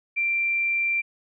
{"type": "tone", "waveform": "sine", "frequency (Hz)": 2360, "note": "D7", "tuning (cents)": 8, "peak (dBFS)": -21, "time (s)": [0.16, 1.02], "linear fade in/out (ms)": 20, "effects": []}